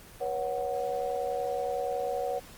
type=chord; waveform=sine; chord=B suspended second; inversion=none; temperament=equal with one note detuned; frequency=483.7 / 554.4 / 740 Hz; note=B4 / C#5 / F#5; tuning=-36 / 0 / 0 cents; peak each=-33 dBFS; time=0.2-2.4 s; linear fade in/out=20 ms; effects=pink hiss -50 dBFS RMS until 2.57 s + Opus 24 kbps